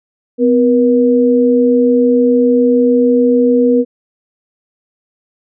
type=tone pair together; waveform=sine; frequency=252.8 / 479.6 Hz; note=B3 / A#4; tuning=+41 / +49 cents; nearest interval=major seventh; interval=1108 cents; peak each=-10 dBFS; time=0.38-3.85 s; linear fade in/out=50 ms; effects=none